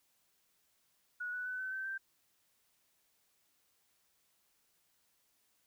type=tone with pitch steps; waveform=sine; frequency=1462 / 1482.4 / 1503.1 / 1524.1 / 1545.4 / 1566.9 Hz; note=F#6 / F#6 / F#6 / G6 / G6 / G6; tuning=-21 / +3 / +27 / -49 / -25 / -1 cents; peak=-37 dBFS; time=1.2-1.98 s; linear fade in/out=10 ms; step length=130 ms; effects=white hiss -75 dBFS RMS until 5.66 s